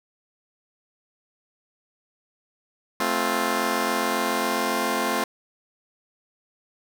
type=chord; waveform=10% pulse; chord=F major; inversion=first; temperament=just; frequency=218.3 / 261.9 / 349.2 Hz; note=A3 / C4 / F4; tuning=-13 / +2 / 0 cents; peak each=-19 dBFS; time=3-5.24 s; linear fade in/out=2 ms; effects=none